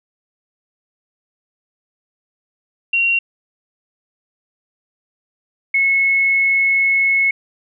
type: tone pair in turn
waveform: sine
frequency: 2750 / 2188 Hz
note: F7 / C#7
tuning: -27 / -23 cents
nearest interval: major third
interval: 396 cents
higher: first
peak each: -13 / -12 dBFS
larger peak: second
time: 2.93-3.19 / 5.74-7.31 s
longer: second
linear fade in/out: 5 ms
effects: none